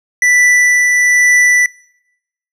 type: tone with tremolo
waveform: square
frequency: 1975.5 Hz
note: B6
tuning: in tune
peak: -7 dBFS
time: 0.22-1.66 s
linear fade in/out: 2 ms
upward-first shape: triangle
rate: 1.1 Hz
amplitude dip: 30%
effects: noise-tail reverb RT60 0.9 s tail -25 dB re dry + low-pass 9000 Hz 12 dB/octave